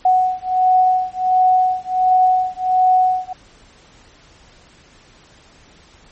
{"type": "beating tone pair", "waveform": "sine", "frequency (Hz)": [740, 741.4], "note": ["F#5", "F#5"], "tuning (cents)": [0, 3], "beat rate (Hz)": 1.4, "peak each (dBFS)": -15, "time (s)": [0.05, 3.33], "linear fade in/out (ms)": 5, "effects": ["pink hiss -48 dBFS RMS until 6.11 s", "MP3 32 kbps"]}